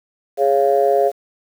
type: chord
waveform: sine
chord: Db major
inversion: second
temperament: just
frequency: 415.8 / 554.4 / 693 Hz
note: Ab4 / Db5 / F5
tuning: +2 / 0 / -14 cents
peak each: -16 dBFS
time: 0.37-1.12 s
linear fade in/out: 50 ms
effects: tanh soft clip ceiling -3 dBFS + 7-bit